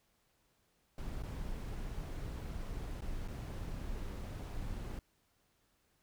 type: noise with dropouts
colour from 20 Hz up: brown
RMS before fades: -41 dBFS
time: 0.98-4.99 s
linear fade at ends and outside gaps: 2 ms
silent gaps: 1.224-1.234 / 3.009-3.019 / 3.278-3.283 s
effects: pink hiss -75 dBFS RMS until 6.02 s